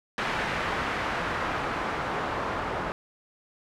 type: noise with low-pass filter sweep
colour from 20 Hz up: white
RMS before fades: -30 dBFS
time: 0.18-2.92 s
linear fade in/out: 0 ms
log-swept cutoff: 1800 to 1100 Hz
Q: 1.1
effects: none